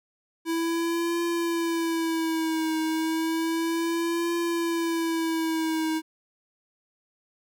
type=tone with vibrato; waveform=square; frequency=329 Hz; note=E4; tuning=3 cents flat; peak=-25 dBFS; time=0.45-6.02 s; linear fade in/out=50 ms; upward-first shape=triangle; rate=0.32 Hz; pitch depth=65 cents each way; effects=none